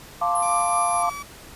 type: chord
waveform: sine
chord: D minor seventh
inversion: first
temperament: equal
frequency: 698.5 / 880 / 1046.5 / 1174.7 Hz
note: F5 / A5 / C6 / D6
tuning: 0 / 0 / 0 / 0 cents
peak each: -23 / -28 / -29 / -23 dBFS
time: 0.21-1.1 s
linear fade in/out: 10 ms
type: tone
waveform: sine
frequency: 11000 Hz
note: F9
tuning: 27 cents flat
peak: -29 dBFS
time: 0.35-1.03 s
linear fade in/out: 5 ms
type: tone with pitch glide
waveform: 30% pulse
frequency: 1179 to 1146.1 Hz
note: D6 to D6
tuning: +6 to -43 cents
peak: -29 dBFS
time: 0.42-1.23 s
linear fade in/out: 10 ms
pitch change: -49 cents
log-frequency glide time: 0.95-1.09 s
effects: pink hiss -44 dBFS RMS until 1.55 s + resampled to 32000 Hz